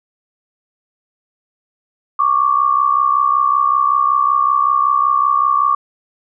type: tone pair together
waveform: sine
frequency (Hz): 1109.4 / 1174.7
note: C#6 / D6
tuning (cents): +1 / 0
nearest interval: minor second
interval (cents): 99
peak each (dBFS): -14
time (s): 2.19-5.75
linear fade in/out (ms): 5
effects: none